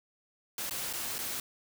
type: noise with dropouts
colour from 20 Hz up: white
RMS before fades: -36 dBFS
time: 0.58-1.4 s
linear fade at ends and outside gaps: 2 ms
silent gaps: 0.696-0.709 / 0.929-0.935 / 1.183-1.188 s
effects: none